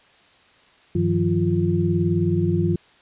sine tone cluster, 98.1 / 158.3 / 177.1 / 347.2 Hz, G2 / D#3 / F3 / F4, +2 / +30 / +24 / -10 cents, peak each -23 dBFS, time 0.95-2.76 s, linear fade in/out 5 ms, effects white hiss -54 dBFS RMS until 3.01 s + resampled to 8000 Hz

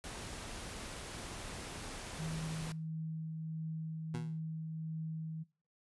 pink noise, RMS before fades -45 dBFS, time 0.04-2.72 s, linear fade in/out 0 ms
sine tone with tremolo, 159.6 Hz, D#3, 44 cents sharp, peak -37 dBFS, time 2.18-5.44 s, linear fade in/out 20 ms, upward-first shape triangle, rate 1.5 Hz, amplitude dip 25%
20% pulse tone with exponential decay, 120.5 Hz, B2, 42 cents flat, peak -32 dBFS, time 4.14-4.4 s, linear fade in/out 5 ms, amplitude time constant 55 ms
effects noise-tail reverb RT60 0.4 s tail -22 dB re dry + resampled to 24000 Hz

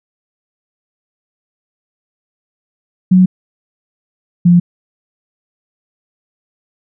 sine tone pair in turn, 184.4 / 174.74 Hz, F#3 / F3, -6 / +1 cents, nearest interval minor second, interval 93 cents, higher first, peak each -4 dBFS, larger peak neither, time 3.11-3.26 / 4.45-4.6 s, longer neither, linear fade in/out 10 ms, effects none

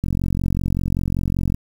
click train, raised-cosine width 5 ms, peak -9 dBFS, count 69, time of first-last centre 0.04-1.544 s, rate 45.2 Hz, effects 7-bit

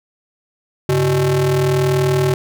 square ring-modulated tone, 119.9 Hz, A#2, 49 cents sharp, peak -11 dBFS, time 0.89-2.34 s, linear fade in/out 0 ms, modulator 260 Hz, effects none

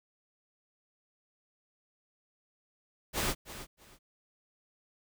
pink noise with echo, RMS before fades -31 dBFS, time 3.13-3.35 s, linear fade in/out 50 ms, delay 320 ms, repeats 2, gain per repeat -13 dB, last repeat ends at 3.99 s, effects none

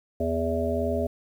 harmonic tone, 82.41 Hz, E2, in tune, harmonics 1 / 3 / 5 / 7 / 8, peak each -30 / -30 / -30 / -30 / -30 dBFS, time 0.2-1.07 s, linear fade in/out 5 ms, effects 9-bit

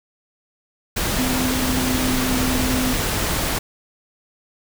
sine tone in noise, 255.6 Hz, C4, 40 cents flat, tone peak -21 dBFS, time 1.18-2.94 s, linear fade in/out 10 ms, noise pink, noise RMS -22 dBFS, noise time 0.96-3.59 s, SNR -2 dB, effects none

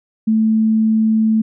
sine tone, 220 Hz, A3, in tune, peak -11 dBFS, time 0.27-1.42 s, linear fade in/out 10 ms, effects none

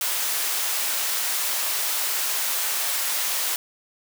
white high-pass noise, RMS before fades -25 dBFS, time 0.01-3.56 s, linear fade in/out 2 ms, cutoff 620 Hz, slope 12 dB/octave, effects none

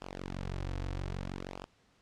sawtooth tone with flanger, 46.3 Hz, F#1, 2 cents sharp, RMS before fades -39 dBFS, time 0.01-1.66 s, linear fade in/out 10 ms, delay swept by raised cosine 0.49 to 5.09 ms, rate 0.62 Hz, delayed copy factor -0.9, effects pink hiss -68 dBFS RMS until 2.01 s + low-pass 6000 Hz 12 dB/octave

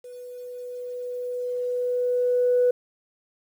sine tone with level ramp, 493.9 Hz, B4, in tune, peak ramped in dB -38 to -15 dBFS, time 0.04-2.71 s, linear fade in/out 5 ms, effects tanh soft clip ceiling -12 dBFS + 9-bit

